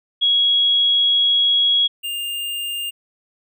sine / square tone pair in turn, 3322 / 2807 Hz, G#7 / F7, 0 / +8 cents, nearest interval minor third, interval 292 cents, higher first, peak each -13 / -24 dBFS, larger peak first, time 0.21-1.88 / 2.03-2.91 s, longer first, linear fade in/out 20 ms, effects none

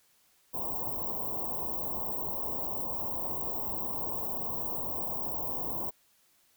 white band-stop noise, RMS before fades -34 dBFS, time 0.53-5.91 s, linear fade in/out 20 ms, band 1100 to 16000 Hz, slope 96 dB/octave, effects white hiss -67 dBFS RMS until 6.56 s

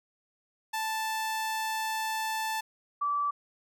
sawtooth / sine tone pair in turn, 880 / 1157.1 Hz, A5 / D6, 0 / -26 cents, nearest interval perfect fourth, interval 474 cents, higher second, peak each -26 dBFS, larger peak neither, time 0.73-2.61 / 3.01-3.31 s, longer first, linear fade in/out 10 ms, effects none

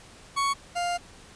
40% pulse tone pair in turn, 1113 / 701.1 Hz, C#6 / F5, +7 / +7 cents, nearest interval minor sixth, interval 800 cents, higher first, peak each -22 / -25 dBFS, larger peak first, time 0.36-0.54 / 0.75-0.98 s, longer second, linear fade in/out 20 ms, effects pink hiss -50 dBFS RMS until 1.35 s + resampled to 22050 Hz

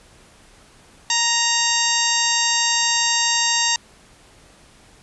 harmonic tone with a mistuned harmonic, 932.3 Hz, A#5, in tune, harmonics 1 / 2 / 3 / 4 / 5 / 6 / 7 / 8, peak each -25 / -25 / -25 / -25 / -25 / -25 / -25 / -25 dBFS, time 1.1-3.76 s, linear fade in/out 2 ms, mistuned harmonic 7, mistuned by -48 cents, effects pink hiss -50 dBFS RMS until 5.02 s + resampled to 24000 Hz

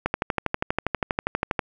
click train, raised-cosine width 0.5 ms, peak -7 dBFS, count 20, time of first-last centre 0.06-1.592 s, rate 12.4 Hz, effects none

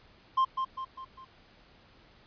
triangle tone with echo, 1053 Hz, C6, 11 cents sharp, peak -20 dBFS, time 0.37-0.45 s, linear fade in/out 10 ms, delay 200 ms, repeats 4, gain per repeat -6 dB, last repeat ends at 1.25 s, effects pink hiss -59 dBFS RMS until 2.26 s + resampled to 11025 Hz

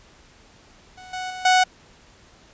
sawtooth tone with level steps, 740 Hz, F#5, in tune, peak -37 / -24 / -28 / -10 dBFS, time 0.97-1.64 s, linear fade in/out 10 ms, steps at 1.13 / 1.3 / 1.45 s, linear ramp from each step 5 ms, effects pink hiss -52 dBFS RMS until 2.53 s + resampled to 16000 Hz

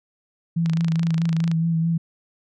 sine tone with vibrato, 164.81 Hz, E3, in tune, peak -18 dBFS, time 0.56-1.98 s, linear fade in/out 10 ms, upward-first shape sine, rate 4.7 Hz, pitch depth 28 cents each way
click train, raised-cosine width 0.2 ms, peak -16 dBFS, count 24, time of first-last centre 0.66-1.515 s, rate 26.9 Hz
effects none

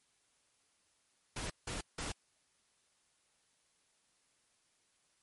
pink noise bursts, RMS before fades -40 dBFS, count 3, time 1.36-2.12 s, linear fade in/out 5 ms, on 140 ms, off 170 ms, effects white hiss -74 dBFS RMS until 5.22 s + MP3 48 kbps

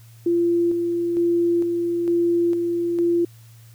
sine tone with tremolo, 343.1 Hz, F4, 31 cents flat, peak -16 dBFS, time 0.26-3.25 s, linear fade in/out 5 ms, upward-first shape square, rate 1.1 Hz, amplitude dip 35%, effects added 114 Hz sine -44 dBFS peak until 3.74 s + white hiss -55 dBFS RMS until 3.74 s

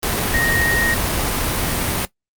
sine tone in noise, 1867 Hz, A#6, 2 cents sharp, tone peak -18 dBFS, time 0.34-0.94 s, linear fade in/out 0 ms, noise pink, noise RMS -20 dBFS, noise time 0.03-2.05 s, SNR -1 dB, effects noise-tail reverb RT60 0.1 s tail -17 dB re dry + Opus 32 kbps

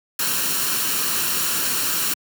white noise with comb filter, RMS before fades -22 dBFS, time 0.19-2.14 s, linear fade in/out 5 ms, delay 0.71 ms, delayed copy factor +0.55, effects high-pass 150 Hz 12 dB/octave

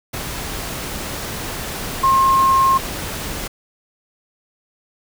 sine tone in noise, 1068 Hz, C6, 35 cents sharp, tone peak -11 dBFS, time 2.03-2.78 s, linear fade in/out 10 ms, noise pink, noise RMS -27 dBFS, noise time 0.13-3.48 s, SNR +13 dB, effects none

